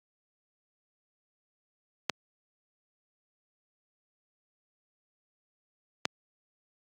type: clicks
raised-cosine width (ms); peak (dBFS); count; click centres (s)
0.2; -8; 2; 2.097 / 6.054
effects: high-pass 150 Hz 12 dB/octave + AAC 64 kbps